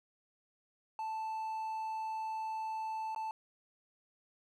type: tone with dropouts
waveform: triangle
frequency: 880 Hz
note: A5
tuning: in tune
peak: -34 dBFS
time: 0.99-3.31 s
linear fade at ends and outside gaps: 1 ms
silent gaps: 3.148-3.161 s
effects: none